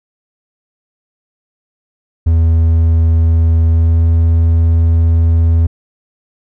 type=tone with pitch glide; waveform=triangle; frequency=81.9 to 82.61 Hz; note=E2 to E2; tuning=-11 to +4 cents; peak=-5 dBFS; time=2.26-5.67 s; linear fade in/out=10 ms; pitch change=+15 cents; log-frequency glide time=3.68-4.02 s; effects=none